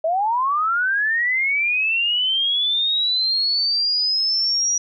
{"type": "linear sweep", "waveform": "sine", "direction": "up", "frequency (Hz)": [622.3, 5790], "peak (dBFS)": -17, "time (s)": [0.04, 4.78], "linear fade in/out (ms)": 5, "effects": []}